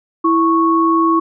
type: tone pair together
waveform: sine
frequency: 329.6 / 1105.6 Hz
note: E4 / C#6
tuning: 0 / -5 cents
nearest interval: octave + major sixth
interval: 2095 cents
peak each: -13 dBFS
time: 0.24-1.2 s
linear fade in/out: 10 ms
effects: none